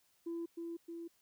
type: tone with echo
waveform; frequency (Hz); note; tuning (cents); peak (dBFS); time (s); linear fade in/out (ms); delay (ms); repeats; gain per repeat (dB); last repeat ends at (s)
sine; 336.4; E4; +35; -36; 0.26-0.46; 10; 310; 2; -3; 1.08
effects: tanh soft clip ceiling -35 dBFS + white hiss -73 dBFS RMS until 1.21 s